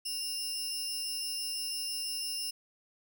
sawtooth tone pair together, 2800 / 5251 Hz, F7 / E8, +4 / -8 cents, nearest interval major seventh, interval 1088 cents, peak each -38 / -32 dBFS, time 0.05-2.51 s, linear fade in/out 10 ms, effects none

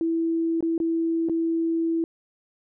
sine tone with dropouts, 329.6 Hz, E4, in tune, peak -21 dBFS, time 0.01-2.04 s, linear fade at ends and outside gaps 1 ms, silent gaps 0.607-0.626 / 0.779-0.801 / 1.287-1.296 s, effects none

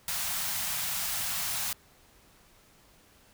white band-stop noise, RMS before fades -32 dBFS, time 0.08-1.73 s, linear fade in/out 2 ms, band 210 to 640 Hz, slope 48 dB/octave, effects pink hiss -60 dBFS RMS until 3.33 s

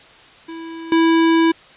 square tone with level steps, 328.5 Hz, E4, 6 cents flat, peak -30 / -12 dBFS, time 0.48-1.52 s, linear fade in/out 10 ms, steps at 0.92 s, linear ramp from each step 2 ms, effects white hiss -45 dBFS RMS until 1.76 s + resampled to 8000 Hz

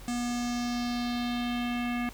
square tone with low-pass filter sweep, 241.6 Hz, B3, 38 cents flat, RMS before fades -31 dBFS, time 0.08-2.09 s, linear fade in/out 0 ms, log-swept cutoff 8100 to 2300 Hz, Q 2.6, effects added 47 Hz sine -47 dBFS peak until 2.13 s + pink hiss -50 dBFS RMS until 2.13 s

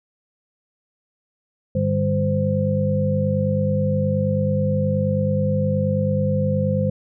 sine tone cluster, 100.5 / 150.5 / 199.3 / 517 Hz, G2 / D3 / G3 / C5, +44 / +43 / +29 / -21 cents, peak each -23 dBFS, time 1.75-6.9 s, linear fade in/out 5 ms, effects none

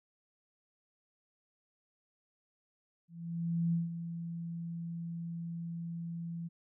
sine tone with ADSR envelope, 168.4 Hz, E3, 37 cents sharp, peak -27 dBFS, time 3.08-6.49 s, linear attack 650 ms, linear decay 160 ms, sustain -10 dB, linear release 23 ms, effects none

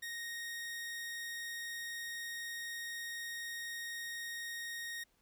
sawtooth tone, 1864 Hz, A#6, 1 cent flat, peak -37 dBFS, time 0.02-5.04 s, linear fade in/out 10 ms, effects pink hiss -74 dBFS RMS until 5.21 s

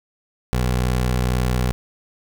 20% pulse tone, 62.1 Hz, B1, 10 cents sharp, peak -13 dBFS, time 0.53-1.72 s, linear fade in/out 0 ms, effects none

